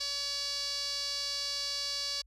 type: tone with band-pass filter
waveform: sawtooth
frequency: 567 Hz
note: C#5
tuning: 39 cents sharp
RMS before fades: -35 dBFS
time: 0-2.22 s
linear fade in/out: 10 ms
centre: 4700 Hz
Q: 5.7
effects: added 50 Hz sine -59 dBFS peak until 2.26 s